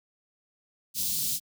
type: band-stop noise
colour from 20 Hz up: white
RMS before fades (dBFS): -29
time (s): 0.94-1.4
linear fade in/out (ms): 50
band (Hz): 240 to 3600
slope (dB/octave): 24
effects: high-pass 80 Hz 12 dB/octave